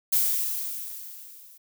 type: noise with level ramp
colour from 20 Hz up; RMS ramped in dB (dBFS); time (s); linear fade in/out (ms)
violet; -21 to -51; 0.12-1.58; 10
effects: none